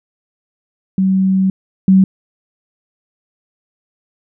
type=tone pair in turn; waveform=sine; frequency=190.2 / 190.2 Hz; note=F#3 / F#3; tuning=+48 / +48 cents; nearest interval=unison; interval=0 cents; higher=neither; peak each=-10 / -5 dBFS; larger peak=second; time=0.98-1.5 / 1.88-2.04 s; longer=first; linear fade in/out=2 ms; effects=none